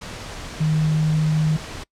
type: tone in noise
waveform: sine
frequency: 155.56 Hz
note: D#3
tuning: in tune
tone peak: -16 dBFS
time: 0.6-1.57 s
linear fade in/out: 10 ms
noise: pink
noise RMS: -34 dBFS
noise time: 0.01-1.84 s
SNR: +15 dB
effects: noise-tail reverb RT60 0.1 s tail -24 dB re dry + low-pass 7000 Hz 12 dB/octave